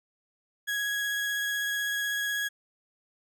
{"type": "tone with vibrato", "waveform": "35% pulse", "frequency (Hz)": 1661.2, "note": "G#6", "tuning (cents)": 0, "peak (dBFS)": -26, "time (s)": [0.67, 2.49], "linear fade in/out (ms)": 20, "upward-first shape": "sine", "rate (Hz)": 16, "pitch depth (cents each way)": 9, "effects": []}